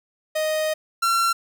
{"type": "tone pair in turn", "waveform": "45% pulse", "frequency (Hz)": [622.3, 1361.2], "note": ["D#5", "F6"], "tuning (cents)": [0, -45], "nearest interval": "octave + major second", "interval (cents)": 1355, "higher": "second", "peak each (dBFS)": [-21, -18], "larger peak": "second", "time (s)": [[0.35, 0.74], [1.02, 1.33]], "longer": "first", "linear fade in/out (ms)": 10, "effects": []}